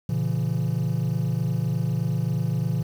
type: chord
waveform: triangle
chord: A# diminished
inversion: none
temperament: just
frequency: 116.54 / 139.85 / 167.82 Hz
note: A#2 / C#3 / E3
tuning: 0 / +16 / +31 cents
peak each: -24 dBFS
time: 0.09-2.83 s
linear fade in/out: 5 ms
effects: tanh soft clip ceiling -13 dBFS + 8-bit